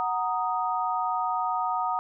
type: chord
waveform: sine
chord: D# minor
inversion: first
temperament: equal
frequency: 740 / 932.3 / 1244.5 Hz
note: F#5 / A#5 / D#6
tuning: 0 / 0 / 0 cents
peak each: -29 dBFS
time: 0-1.99 s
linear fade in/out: 0 ms
effects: none